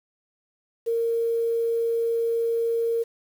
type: tone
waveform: sine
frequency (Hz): 461.8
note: A#4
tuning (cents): -16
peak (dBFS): -21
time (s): 0.86-3.04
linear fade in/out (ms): 20
effects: 8-bit